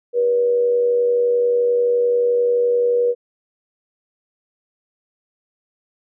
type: tone with amplitude modulation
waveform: sine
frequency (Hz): 482.2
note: B4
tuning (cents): -41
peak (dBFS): -12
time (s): 0.13-3.15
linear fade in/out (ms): 50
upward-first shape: sine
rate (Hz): 91.5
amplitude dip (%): 40
effects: none